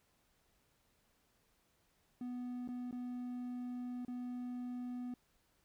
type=tone with dropouts; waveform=triangle; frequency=246.9 Hz; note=B3; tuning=in tune; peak=-38 dBFS; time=2.21-5.14 s; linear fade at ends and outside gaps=2 ms; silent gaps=2.677-2.687 / 2.911-2.926 / 4.05-4.081 s; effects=pink hiss -75 dBFS RMS until 5.64 s